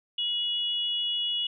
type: tone pair together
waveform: sine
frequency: 2900 / 3393 Hz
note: F#7 / G#7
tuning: -35 / +36 cents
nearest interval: minor third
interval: 271 cents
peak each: -27 / -32 dBFS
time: 0.18-1.47 s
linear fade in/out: 5 ms
effects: none